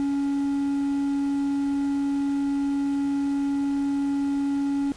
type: tone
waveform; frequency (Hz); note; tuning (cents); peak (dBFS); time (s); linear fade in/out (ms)
triangle; 280.2; C#4; +19; -20; 0-4.92; 0
effects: pink hiss -47 dBFS RMS until 4.96 s + resampled to 22050 Hz